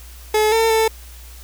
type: tone with pitch steps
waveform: 30% pulse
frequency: 429.1 / 450.7 / 443.9 Hz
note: A4 / A4 / A4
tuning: -43 / +42 / +15 cents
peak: -11 dBFS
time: 0.34-0.88 s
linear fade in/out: 5 ms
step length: 180 ms
effects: added 60 Hz sine -37 dBFS peak until 1.43 s + white hiss -44 dBFS RMS until 1.43 s